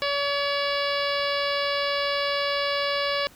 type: harmonic tone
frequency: 568 Hz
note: C#5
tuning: 42 cents sharp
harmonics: 1 / 2 / 3 / 4 / 5 / 6 / 7 / 8 / 9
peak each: -27 / -30 / -32 / -33 / -34 / -35 / -35 / -36 / -37 dBFS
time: 0.02-3.27 s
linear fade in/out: 0 ms
effects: pink hiss -52 dBFS RMS until 3.35 s